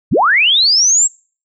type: linear sweep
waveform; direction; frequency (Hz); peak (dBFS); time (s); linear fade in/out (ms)
sine; up; 58.8 to 7700; -8; 0.11-1.08; 20
effects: noise-tail reverb RT60 0.4 s tail -25 dB re dry